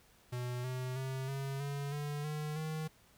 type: tone with pitch steps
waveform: square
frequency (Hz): 123.47 / 127.75 / 132.18 / 136.76 / 141.5 / 146.41 / 151.48 / 156.73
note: B2 / C3 / C3 / C#3 / C#3 / D3 / D#3 / D#3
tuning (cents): 0 / -41 / +18 / -23 / +36 / -5 / -46 / +13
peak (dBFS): -37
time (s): 0.32-2.88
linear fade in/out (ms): 10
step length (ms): 320
effects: pink hiss -65 dBFS RMS until 3.17 s